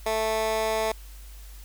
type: tone with high-pass filter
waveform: 15% pulse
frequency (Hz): 220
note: A3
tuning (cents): 0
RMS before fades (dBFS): -26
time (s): 0.06-0.92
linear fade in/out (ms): 5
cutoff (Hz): 560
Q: 1.4
effects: added 50 Hz sine -41 dBFS peak until 1.64 s + white hiss -52 dBFS RMS until 1.64 s